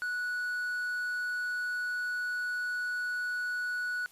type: tone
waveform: triangle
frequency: 1472 Hz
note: F#6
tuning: 9 cents flat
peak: -29 dBFS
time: 0.02-4.06 s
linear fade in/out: 0 ms
effects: white hiss -59 dBFS RMS until 4.11 s + resampled to 32000 Hz